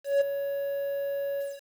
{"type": "tone with ADSR envelope", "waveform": "triangle", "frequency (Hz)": 560, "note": "C#5", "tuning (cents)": 18, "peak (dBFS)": -16, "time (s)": [0.04, 1.61], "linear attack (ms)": 170, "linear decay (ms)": 11, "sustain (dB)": -10, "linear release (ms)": 210, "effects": ["8-bit"]}